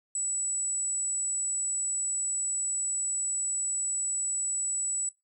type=tone; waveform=sine; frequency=7890 Hz; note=B8; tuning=3 cents flat; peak=-28 dBFS; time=0.15-5.09 s; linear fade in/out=2 ms; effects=noise-tail reverb RT60 0.2 s tail -20 dB re dry